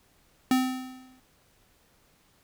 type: tone with exponential decay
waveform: square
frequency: 257.4 Hz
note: C4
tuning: 28 cents flat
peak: -19 dBFS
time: 0.51-1.2 s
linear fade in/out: 2 ms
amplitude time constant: 150 ms
effects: pink hiss -64 dBFS RMS until 2.43 s